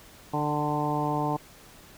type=harmonic tone with a mistuned harmonic; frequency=148.3 Hz; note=D3; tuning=17 cents sharp; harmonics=1 / 2 / 3 / 4 / 5 / 6 / 7; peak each=-31 / -31 / -35 / -36 / -32 / -31 / -35 dBFS; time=0.33-1.37 s; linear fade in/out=10 ms; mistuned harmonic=5; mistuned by=+19 cents; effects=pink hiss -51 dBFS RMS until 1.97 s